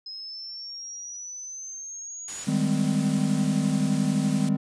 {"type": "exponential sweep", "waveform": "sine", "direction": "up", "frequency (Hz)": [5090, 6900], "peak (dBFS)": -35, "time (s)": [0.06, 2.44], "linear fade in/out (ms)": 5}
{"type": "noise", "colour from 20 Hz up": "white", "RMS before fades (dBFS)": -38, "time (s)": [2.28, 4.49], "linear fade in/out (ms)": 2}
{"type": "chord", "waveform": "triangle", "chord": "Ab major seventh", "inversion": "second", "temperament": "equal with one note detuned", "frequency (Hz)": [155.56, 196, 207.7, 257.3], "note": ["Eb3", "G3", "Ab3", "C4"], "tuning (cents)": [0, 0, 0, -29], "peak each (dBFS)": -25, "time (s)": [2.47, 4.57], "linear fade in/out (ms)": 10}
{"effects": ["resampled to 22050 Hz"]}